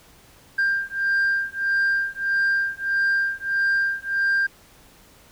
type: beating tone pair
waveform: sine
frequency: 1590 / 1591.6 Hz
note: G6 / G6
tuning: +24 / +26 cents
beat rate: 1.6 Hz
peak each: -21 / -21 dBFS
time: 0.58-4.47 s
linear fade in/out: 10 ms
effects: tanh soft clip ceiling -16 dBFS + pink hiss -52 dBFS RMS until 5.31 s